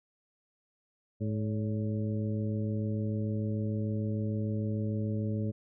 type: harmonic tone with a mistuned harmonic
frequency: 106.7 Hz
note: G#2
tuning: 47 cents sharp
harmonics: 1 / 2 / 3 / 4 / 5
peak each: -31 / -34 / -41 / -42 / -44 dBFS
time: 1.2-5.52 s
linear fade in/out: 20 ms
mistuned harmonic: 5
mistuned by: +75 cents
effects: none